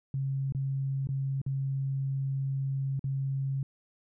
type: tone with dropouts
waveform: sine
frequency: 135.9 Hz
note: C#3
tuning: 34 cents flat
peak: -28 dBFS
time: 0.14-3.63 s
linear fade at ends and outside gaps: 2 ms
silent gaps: 0.523-0.548 / 1.072-1.089 / 1.416-1.463 / 2.994-3.041 s
effects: none